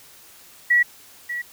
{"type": "tone with echo", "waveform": "sine", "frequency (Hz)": 1933, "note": "B6", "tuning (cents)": -38, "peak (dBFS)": -13, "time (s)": [0.7, 0.83], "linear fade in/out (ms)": 10, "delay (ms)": 590, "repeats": 1, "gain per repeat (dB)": -12, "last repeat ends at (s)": 1.42, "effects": ["white hiss -48 dBFS RMS until 1.52 s"]}